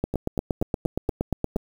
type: two click trains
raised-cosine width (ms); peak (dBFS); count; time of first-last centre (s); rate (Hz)
2; -10 / -14; 14 / 7; 0.04-1.56 / 0.14-1.565; 8.55 / 4.21
effects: 7-bit